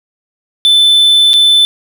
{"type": "tone with dropouts", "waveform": "triangle", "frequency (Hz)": 3520, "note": "A7", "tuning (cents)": 0, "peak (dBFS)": -3, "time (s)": [0.65, 1.65], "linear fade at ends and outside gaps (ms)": 0, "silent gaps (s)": [1.333, 1.339], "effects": ["7-bit"]}